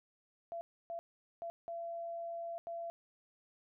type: tone bursts at uneven times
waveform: sine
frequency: 677 Hz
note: E5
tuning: 46 cents sharp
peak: -39 dBFS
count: 5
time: 0.52-0.61 / 0.9-0.99 / 1.42-1.5 / 1.68-2.58 / 2.67-2.9 s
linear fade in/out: 0 ms
effects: none